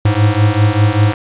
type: beating tone pair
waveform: square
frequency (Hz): 102.4 / 107.5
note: G#2 / A2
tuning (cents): -24 / -40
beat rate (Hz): 5.1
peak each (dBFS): -13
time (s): 0.05-1.14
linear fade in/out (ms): 5
effects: resampled to 8000 Hz + 7-bit